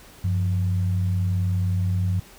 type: tone pair together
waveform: sine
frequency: 95.5 / 174.44 Hz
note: G2 / F3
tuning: -45 / -2 cents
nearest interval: minor seventh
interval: 1043 cents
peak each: -20 / -30 dBFS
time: 0.24-2.2 s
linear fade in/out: 5 ms
effects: pink hiss -48 dBFS RMS until 2.38 s